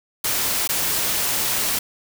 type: noise with dropouts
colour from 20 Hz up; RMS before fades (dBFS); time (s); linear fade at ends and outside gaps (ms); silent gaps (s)
white; -22; 0.24-1.79; 5; 0.676-0.69
effects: none